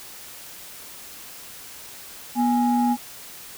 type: tone pair together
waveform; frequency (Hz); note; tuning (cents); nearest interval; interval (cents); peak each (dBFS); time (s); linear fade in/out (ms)
sine; 242.8 / 828.6; B3 / G#5; -29 / -4; octave + major sixth; 2125; -18 / -21; 2.35-2.97; 50
effects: tanh soft clip ceiling -12 dBFS + white hiss -41 dBFS RMS until 3.57 s